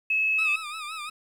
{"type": "tone", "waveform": "sine", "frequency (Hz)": 2587, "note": "E7", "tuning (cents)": -33, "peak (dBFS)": -21, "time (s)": [0.1, 0.56], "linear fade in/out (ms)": 5}
{"type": "tone with vibrato", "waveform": "20% pulse", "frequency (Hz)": 1244.5, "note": "D#6", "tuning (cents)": 0, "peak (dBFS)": -28, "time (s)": [0.38, 1.1], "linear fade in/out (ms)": 10, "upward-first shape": "sine", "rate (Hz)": 5.8, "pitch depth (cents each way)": 88}
{"effects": ["low-pass 10000 Hz 12 dB/octave", "9-bit"]}